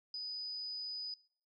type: tone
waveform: sine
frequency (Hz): 4978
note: D#8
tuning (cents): 0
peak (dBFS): -39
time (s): 0.14-1.14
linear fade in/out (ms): 2
effects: noise-tail reverb RT60 0.6 s tail -24 dB re dry